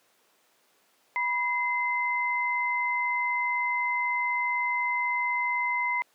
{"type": "tone pair together", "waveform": "sine", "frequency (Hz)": [979, 2064], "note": ["B5", "C7"], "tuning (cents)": [-15, -24], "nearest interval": "octave + minor second", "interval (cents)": 1291, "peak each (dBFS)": [-28, -27], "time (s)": [1.16, 6.02], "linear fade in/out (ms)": 0, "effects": ["pink hiss -65 dBFS RMS until 6.14 s", "high-pass 400 Hz 12 dB/octave"]}